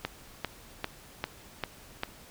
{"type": "click train", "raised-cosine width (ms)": 0.3, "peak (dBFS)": -14, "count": 6, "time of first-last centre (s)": [0.05, 2.034], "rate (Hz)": 2.52, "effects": ["pink hiss -52 dBFS RMS until 2.3 s"]}